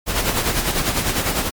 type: noise with tremolo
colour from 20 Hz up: pink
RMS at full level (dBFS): -18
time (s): 0.06-1.51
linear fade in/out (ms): 50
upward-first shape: sine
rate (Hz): 10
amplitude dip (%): 55
effects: MP3 96 kbps